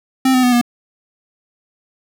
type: tone with pitch steps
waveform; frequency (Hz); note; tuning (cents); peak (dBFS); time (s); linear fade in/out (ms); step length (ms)
square; 262 / 254.7 / 247.6 / 240.7; C4 / C4 / B3 / B3; +2 / -46 / +5 / -44; -11; 0.25-0.614; 5; 91
effects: none